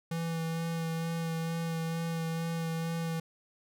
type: tone with vibrato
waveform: square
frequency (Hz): 164.81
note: E3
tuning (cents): 0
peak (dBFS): -32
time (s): 0.11-3.2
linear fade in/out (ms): 5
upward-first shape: sine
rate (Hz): 2.2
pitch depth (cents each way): 15
effects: none